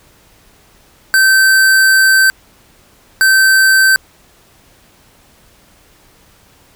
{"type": "tone bursts at uneven times", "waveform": "square", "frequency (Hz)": 1548, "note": "G6", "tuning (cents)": -22, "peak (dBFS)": -7, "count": 2, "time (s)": [[1.14, 2.3], [3.21, 3.96]], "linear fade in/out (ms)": 0, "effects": ["pink hiss -48 dBFS RMS until 6.75 s"]}